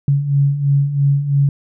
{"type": "beating tone pair", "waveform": "sine", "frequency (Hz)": [138.59, 141.59], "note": ["C#3", "C#3"], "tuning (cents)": [0, 37], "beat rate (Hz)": 3, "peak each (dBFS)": [-19, -13], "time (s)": [0.08, 1.49], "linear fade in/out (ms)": 2, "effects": []}